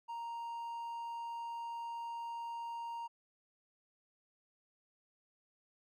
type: tone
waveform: triangle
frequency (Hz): 932.3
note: A#5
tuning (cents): 0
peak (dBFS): -38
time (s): 0.08-3.08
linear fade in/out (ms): 20
effects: none